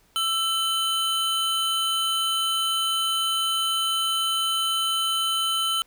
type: tone pair together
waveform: square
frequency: 1332 / 3050 Hz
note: E6 / G7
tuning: +18 / -48 cents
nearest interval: octave + major second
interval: 1434 cents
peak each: -28 / -24 dBFS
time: 0.16-5.82 s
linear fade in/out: 0 ms
effects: pink hiss -61 dBFS RMS until 5.86 s